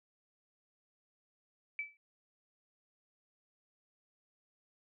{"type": "tone with exponential decay", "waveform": "sine", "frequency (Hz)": 2310, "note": "D7", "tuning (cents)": -29, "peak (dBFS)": -32, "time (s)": [1.79, 1.97], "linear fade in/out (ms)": 1, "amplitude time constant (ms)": 39, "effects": []}